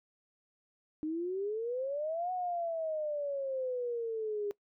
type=exponential two-way sweep; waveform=sine; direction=up then down; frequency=303.4 to 740 to 404.6 Hz; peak=-32 dBFS; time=1.03-4.51 s; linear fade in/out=0 ms; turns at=2.32 s; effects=noise-tail reverb RT60 0.1 s tail -21 dB re dry